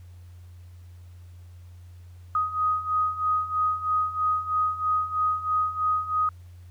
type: beating tone pair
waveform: sine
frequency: 1249 / 1252.1 Hz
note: D#6 / D#6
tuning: +6 / +11 cents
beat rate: 3.1 Hz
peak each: -28 / -24 dBFS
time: 2.35-6.29 s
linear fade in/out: 2 ms
effects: added 88 Hz sine -43 dBFS peak until 6.7 s + pink hiss -63 dBFS RMS until 6.7 s